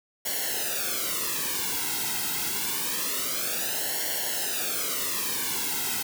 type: noise with flanger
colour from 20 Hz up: white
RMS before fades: -29 dBFS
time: 0.25-6.03 s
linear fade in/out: 10 ms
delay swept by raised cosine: 0.8 to 1.73 ms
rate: 0.26 Hz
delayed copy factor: -0.95
effects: none